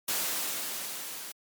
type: noise with level ramp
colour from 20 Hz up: white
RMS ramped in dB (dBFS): -29 to -41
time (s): 0.08-1.32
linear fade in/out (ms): 5
effects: high-pass 200 Hz 12 dB/octave + MP3 96 kbps